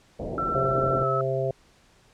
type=low-pass noise; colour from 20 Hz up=white; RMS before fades=-32 dBFS; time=0.19-1.04 s; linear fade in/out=10 ms; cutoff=680 Hz; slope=48 dB/octave
type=tone with pitch glide; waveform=sine; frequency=1341 to 1299.1 Hz; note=E6 to E6; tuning=+29 to -26 cents; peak=-25 dBFS; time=0.38-1.21 s; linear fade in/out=2 ms; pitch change=-55 cents; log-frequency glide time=1-1.07 s
type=harmonic tone; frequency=132.8 Hz; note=C3; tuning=26 cents sharp; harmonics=1 / 3 / 4 / 5; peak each=-29 / -29 / -29 / -29 dBFS; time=0.55-1.51 s; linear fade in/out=2 ms
effects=pink hiss -59 dBFS RMS until 2.13 s + low-pass 8000 Hz 12 dB/octave